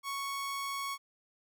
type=tone; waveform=sawtooth; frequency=1108.7 Hz; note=C#6; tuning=in tune; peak=-31 dBFS; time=0.03-0.98 s; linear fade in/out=50 ms; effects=none